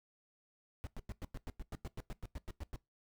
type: noise bursts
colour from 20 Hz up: brown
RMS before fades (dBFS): -42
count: 16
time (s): 0.84-2.759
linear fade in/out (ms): 0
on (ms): 29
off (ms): 97
effects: noise-tail reverb RT60 0.2 s tail -21 dB re dry